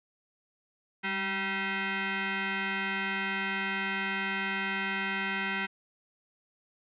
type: tone with frequency modulation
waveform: sine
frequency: 197.8 Hz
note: G3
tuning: 16 cents sharp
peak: -29 dBFS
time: 1.03-5.67 s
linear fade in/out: 20 ms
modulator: 580 Hz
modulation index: 4.4
effects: none